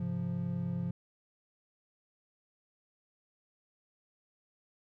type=chord; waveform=triangle; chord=F minor; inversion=first; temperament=equal with one note detuned; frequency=103.83 / 133.79 / 174.61 Hz; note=Ab2 / C3 / F3; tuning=0 / +39 / 0 cents; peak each=-38 / -36 / -32 dBFS; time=0-0.91 s; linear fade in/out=5 ms; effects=none